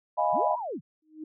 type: chord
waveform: sine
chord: F half-diminished seventh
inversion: third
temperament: equal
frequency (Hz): 622.3 / 698.5 / 830.6 / 987.8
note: Eb5 / F5 / Ab5 / Cb6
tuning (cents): 0 / 0 / 0 / 0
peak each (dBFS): -28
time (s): 0.17-0.56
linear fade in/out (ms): 20
type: linear two-way sweep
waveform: sine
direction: up then down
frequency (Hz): 105.9 to 1004 to 105.9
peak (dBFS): -31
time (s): 0.32-0.81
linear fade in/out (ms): 50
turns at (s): 0.58
type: tone with exponential growth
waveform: sine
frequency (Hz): 311.1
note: D#4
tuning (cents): 0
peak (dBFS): -33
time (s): 1.02-1.24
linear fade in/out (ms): 5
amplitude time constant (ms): 47
effects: none